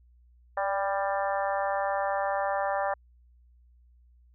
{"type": "harmonic tone with a mistuned harmonic", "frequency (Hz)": 197.6, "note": "G3", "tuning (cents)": 14, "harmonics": [3, 4, 5, 6, 7, 8, 9], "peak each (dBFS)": [-30, -30, -35, -36, -40, -41, -38], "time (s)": [0.57, 2.94], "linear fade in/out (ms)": 5, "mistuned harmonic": 3, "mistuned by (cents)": -23, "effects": ["added 60 Hz sine -56 dBFS peak until 4.34 s"]}